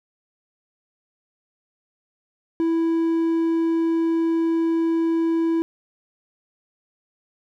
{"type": "tone", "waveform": "triangle", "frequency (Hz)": 329.6, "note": "E4", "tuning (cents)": 0, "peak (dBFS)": -16, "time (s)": [2.6, 5.62], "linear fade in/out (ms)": 0, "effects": []}